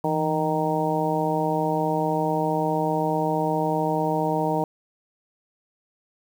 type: harmonic tone with a mistuned harmonic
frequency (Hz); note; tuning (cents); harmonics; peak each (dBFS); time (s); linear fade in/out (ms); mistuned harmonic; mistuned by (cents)
155.3; D#3; -3; 1 / 2 / 3 / 4 / 5 / 6; -28 / -28 / -28 / -28 / -28 / -28; 0.04-4.64; 2; 1; +91
effects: 8-bit